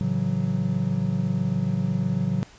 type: chord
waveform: triangle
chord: F# minor seventh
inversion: first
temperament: just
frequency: 111 / 138.75 / 166.5 / 185 Hz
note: A2 / C#3 / E3 / F#3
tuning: +16 / +2 / +18 / 0 cents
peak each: -28 / -25 / -28 / -23 dBFS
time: 0.01-2.43 s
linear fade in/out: 0 ms
effects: pink hiss -50 dBFS RMS until 2.58 s + resampled to 16000 Hz